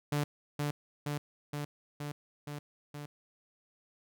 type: tone with echo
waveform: sawtooth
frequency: 146.4 Hz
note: D3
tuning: 5 cents flat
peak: -25 dBFS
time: 0.12-0.24 s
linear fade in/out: 5 ms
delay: 470 ms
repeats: 6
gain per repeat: -2 dB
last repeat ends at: 3.06 s
effects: none